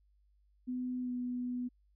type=tone with pitch glide; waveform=sine; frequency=251.2 to 247.3 Hz; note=B3 to B3; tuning=+30 to +3 cents; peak=-34 dBFS; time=0.67-1.69 s; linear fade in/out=20 ms; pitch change=-27 cents; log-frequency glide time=1.02-1.11 s; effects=added 50 Hz sine -66 dBFS peak until 1.95 s